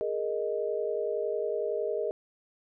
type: chord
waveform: sine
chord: Ab suspended second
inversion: none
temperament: equal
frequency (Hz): 415.3 / 466.2 / 622.3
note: Ab4 / Bb4 / Eb5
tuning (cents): 0 / 0 / 0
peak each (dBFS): -32 / -32 / -33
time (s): 0.01-2.11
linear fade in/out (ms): 0
effects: none